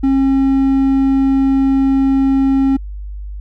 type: tone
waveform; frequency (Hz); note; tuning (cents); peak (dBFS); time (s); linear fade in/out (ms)
triangle; 270; C#4; -45; -8; 0.03-2.77; 10
effects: added 50 Hz sine -24 dBFS peak until 3.4 s